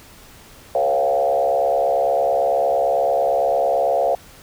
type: tone with frequency modulation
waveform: sine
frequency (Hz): 619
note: D#5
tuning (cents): -9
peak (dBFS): -15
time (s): 0.75-4.15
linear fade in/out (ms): 2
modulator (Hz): 68.9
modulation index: 2
effects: pink hiss -45 dBFS RMS until 4.42 s